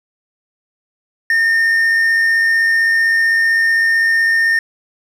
triangle tone with amplitude modulation, 1822 Hz, A#6, 40 cents flat, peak -8 dBFS, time 1.3-4.59 s, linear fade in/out 2 ms, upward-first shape sine, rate 95.7 Hz, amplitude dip 25%, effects none

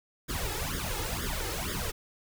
pink noise with flanger, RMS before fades -33 dBFS, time 0.28-1.92 s, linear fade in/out 20 ms, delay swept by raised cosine 0.58 to 2.38 ms, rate 2.1 Hz, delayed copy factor +0.95, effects none

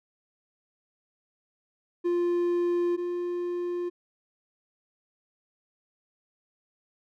triangle tone pair in turn, 349.2 / 351.8 Hz, F4 / F4, 0 / +13 cents, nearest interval unison, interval 13 cents, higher second, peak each -21 / -26 dBFS, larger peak first, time 2.04-2.97 / 2.97-3.9 s, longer neither, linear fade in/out 20 ms, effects none

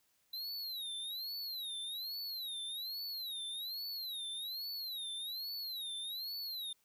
square tone with vibrato, 3980 Hz, B7, 13 cents sharp, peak -40 dBFS, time 0.33-6.73 s, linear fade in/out 5 ms, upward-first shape sine, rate 1.2 Hz, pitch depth 200 cents each way, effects white hiss -75 dBFS RMS until 6.84 s

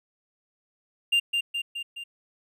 triangle tone with echo, 2794 Hz, F7, in tune, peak -17 dBFS, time 1.12-1.2 s, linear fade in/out 10 ms, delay 210 ms, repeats 4, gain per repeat -4 dB, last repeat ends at 2.04 s, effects none

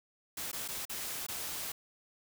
white noise with dropouts, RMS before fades -39 dBFS, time 0.37-1.72 s, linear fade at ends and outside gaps 5 ms, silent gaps 0.516-0.529 / 0.679-0.685 / 0.853-0.895 / 1.266-1.284 s, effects none

